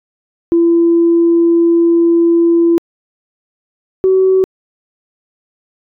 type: tone pair in turn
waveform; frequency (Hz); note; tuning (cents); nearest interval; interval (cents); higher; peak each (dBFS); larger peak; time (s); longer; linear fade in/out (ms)
sine; 337.7 / 377.7; E4 / F#4; +42 / +36; major second; 194; second; -6; neither; 0.52-2.78 / 4.04-4.44; first; 0
effects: tanh soft clip ceiling -2 dBFS